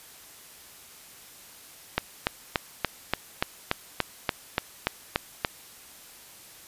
click train, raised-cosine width 0.3 ms, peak -6 dBFS, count 13, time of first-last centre 1.98-5.448 s, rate 3.46 Hz, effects white hiss -49 dBFS RMS until 6.67 s + resampled to 32000 Hz

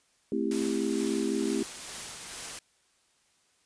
sine chord, A minor seventh, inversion none, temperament just, 220 / 264 / 330 / 396 Hz, A3 / C4 / E4 / G4, 0 / +16 / +2 / +18 cents, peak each -32 dBFS, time 0.32-1.63 s, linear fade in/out 2 ms
white noise with tremolo, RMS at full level -38 dBFS, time 0.51-2.59 s, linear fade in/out 2 ms, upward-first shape sine, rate 2.2 Hz, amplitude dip 30%
effects white hiss -68 dBFS RMS until 3.65 s + resampled to 22050 Hz

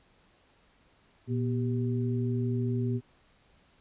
sine tone cluster, 118.6 / 243.5 / 389 Hz, A#2 / B3 / G4, +30 / -24 / -13 cents, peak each -28 / -32 / -36 dBFS, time 1.27-3.01 s, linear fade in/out 50 ms, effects pink hiss -64 dBFS RMS until 3.8 s + resampled to 8000 Hz

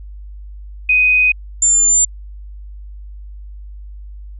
sine tone pair in turn, 2500 / 7199 Hz, D#7 / A8, +8 / +39 cents, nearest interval octave + tritone, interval 1831 cents, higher second, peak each -9 dBFS, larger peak neither, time 0.89-1.32 / 1.62-2.05 s, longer neither, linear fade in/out 5 ms, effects added 50 Hz sine -30 dBFS peak until 4.39 s

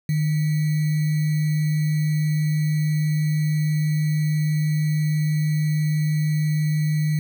sine tone with sample-and-hold, 153.1 Hz, D#3, 28 cents flat, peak -18 dBFS, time 0.09-7.19 s, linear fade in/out 2 ms, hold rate 2100 Hz, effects none

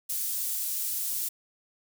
pink high-pass noise, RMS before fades -31 dBFS, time 0.09-1.29 s, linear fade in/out 10 ms, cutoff 10000 Hz, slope 12 dB/octave, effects none

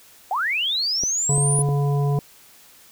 sine linear sweep, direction up, 698.5 to 10000 Hz, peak -20 dBFS, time 0.31-1.62 s, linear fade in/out 2 ms
clicks, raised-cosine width 2 ms, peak -17 dBFS, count 5, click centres 1.036 / 1.38 / 1.59 / 1.689 / 2.189 s
harmonic tone, 142.4 Hz, C#3, 47 cents sharp, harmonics 1 / 3 / 5 / 7, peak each -18 / -28 / -32 / -35 dBFS, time 1.29-2.19 s, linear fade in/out 5 ms
effects white hiss -50 dBFS RMS until 2.91 s

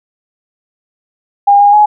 sine tone with pitch steps, 808 / 815 / 840 Hz, G#5 / G#5 / G#5, -48 / -33 / +19 cents, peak -3 dBFS, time 1.47-1.86 s, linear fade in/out 10 ms, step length 130 ms, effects none

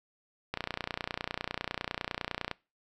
click train, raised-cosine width 0.3 ms, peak -16 dBFS, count 60, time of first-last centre 0.54-2.513 s, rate 29.9 Hz, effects noise-tail reverb RT60 0.3 s tail -23 dB re dry

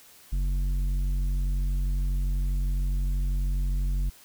triangle tone with tanh clipping, 46.21 Hz, F#1, 1 cent flat, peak -25 dBFS, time 0.32-4.1 s, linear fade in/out 10 ms, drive 13 dB, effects white hiss -53 dBFS RMS until 4.24 s

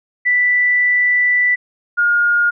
sine tone pair in turn, 1975.5 / 1423.9 Hz, B6 / F6, 0 / +33 cents, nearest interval tritone, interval 567 cents, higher first, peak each -11 dBFS, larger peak neither, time 0.25-1.56 / 1.97-2.51 s, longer first, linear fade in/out 20 ms, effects none

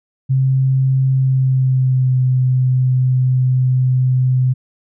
sine tone with pitch glide, 132.5 to 128.28 Hz, C3 to C3, +22 to -34 cents, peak -11 dBFS, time 0.29-4.54 s, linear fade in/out 20 ms, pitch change -56 cents, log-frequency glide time 1.12-2.23 s, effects none

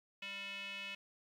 square tone with band-pass filter, 198.1 Hz, G3, 18 cents sharp, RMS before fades -45 dBFS, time 0.22-0.95 s, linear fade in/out 5 ms, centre 2700 Hz, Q 6.2, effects 12-bit

